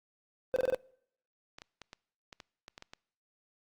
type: tone bursts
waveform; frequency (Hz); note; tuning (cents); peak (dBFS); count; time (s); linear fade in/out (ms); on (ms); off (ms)
triangle; 514; C5; -31; -23; 5; 0.54-0.746; 0; 22; 24
type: clicks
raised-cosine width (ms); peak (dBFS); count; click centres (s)
0.2; -29; 10; 1.585 / 1.619 / 1.817 / 1.931 / 2.328 / 2.402 / 2.681 / 2.779 / 2.824 / 2.935
effects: noise-tail reverb RT60 0.7 s tail -25 dB re dry + Opus 32 kbps